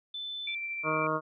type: tone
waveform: sine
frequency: 3520 Hz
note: A7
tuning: in tune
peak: -35 dBFS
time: 0.14-0.55 s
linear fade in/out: 5 ms
type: tone with tremolo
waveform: sine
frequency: 2347 Hz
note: D7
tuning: 2 cents flat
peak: -32 dBFS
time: 0.47-1.07 s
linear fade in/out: 5 ms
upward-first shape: sine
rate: 13 Hz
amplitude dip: 25%
type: harmonic tone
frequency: 156.3 Hz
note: D#3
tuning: 8 cents sharp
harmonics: 1 / 2 / 3 / 4 / 6 / 7 / 8 / 9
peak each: -38 / -36 / -35 / -34 / -40 / -32 / -35 / -37 dBFS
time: 0.83-1.21 s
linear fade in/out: 50 ms
effects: none